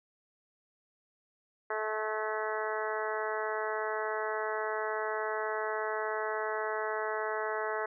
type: harmonic tone with a mistuned harmonic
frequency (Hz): 216.5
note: A3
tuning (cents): -28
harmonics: 2 / 3 / 4 / 5 / 6 / 7 / 8 / 9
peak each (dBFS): -36 / -38 / -39 / -40 / -41 / -41 / -42 / -43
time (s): 1.7-7.86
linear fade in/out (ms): 5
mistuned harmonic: 8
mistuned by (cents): -21
effects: none